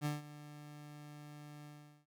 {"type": "tone with ADSR envelope", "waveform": "30% pulse", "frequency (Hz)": 148.2, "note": "D3", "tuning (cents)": 16, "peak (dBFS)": -30, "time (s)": [0.01, 2.06], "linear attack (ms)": 45, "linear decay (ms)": 160, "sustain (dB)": -17, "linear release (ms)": 410, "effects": ["noise-tail reverb RT60 0.1 s tail -21 dB re dry"]}